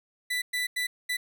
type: tone bursts at uneven times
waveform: 30% pulse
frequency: 1983 Hz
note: B6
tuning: 7 cents sharp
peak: -24 dBFS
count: 4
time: 0.3-0.42 / 0.53-0.67 / 0.76-0.87 / 1.09-1.17 s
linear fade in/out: 10 ms
effects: none